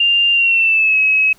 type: tone with pitch glide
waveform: sine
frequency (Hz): 2794 to 2562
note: F7 to E7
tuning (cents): 0 to -50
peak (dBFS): -10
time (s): 0-1.33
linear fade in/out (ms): 5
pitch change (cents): -150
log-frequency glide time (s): 0.32-0.98
effects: pink hiss -50 dBFS RMS until 1.38 s